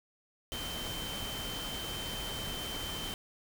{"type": "tone in noise", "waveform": "sine", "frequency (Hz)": 3098, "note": "G7", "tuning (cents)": -21, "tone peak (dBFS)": -40, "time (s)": [0.52, 3.14], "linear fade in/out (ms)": 0, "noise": "pink", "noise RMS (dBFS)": -40, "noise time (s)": [0.52, 3.14], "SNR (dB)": -3, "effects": []}